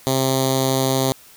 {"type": "tone with notch filter", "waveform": "5% pulse", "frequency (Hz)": 132.5, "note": "C3", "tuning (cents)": 22, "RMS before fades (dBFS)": -19, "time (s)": [0.07, 1.12], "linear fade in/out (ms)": 0, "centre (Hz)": 1500, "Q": 0.52, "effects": ["white hiss -47 dBFS RMS until 1.36 s"]}